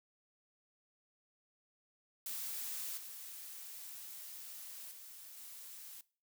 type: noise with level steps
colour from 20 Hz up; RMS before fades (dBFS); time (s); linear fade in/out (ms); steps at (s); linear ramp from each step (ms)
blue; -42 / -49 / -53 / -51; 2.26-6.01; 2; 2.97 / 4.91 / 5.37; 5
effects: noise-tail reverb RT60 0.4 s tail -21 dB re dry